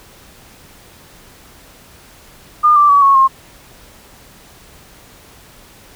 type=tone with pitch steps; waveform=sine; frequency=1211 / 1173.8 / 1137.8 / 1102.8 / 1069 Hz; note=D#6 / D6 / C#6 / C#6 / C6; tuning=-47 / -1 / +45 / -9 / +37 cents; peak=-6 dBFS; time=2.63-3.28 s; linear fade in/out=20 ms; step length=130 ms; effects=pink hiss -43 dBFS RMS until 5.95 s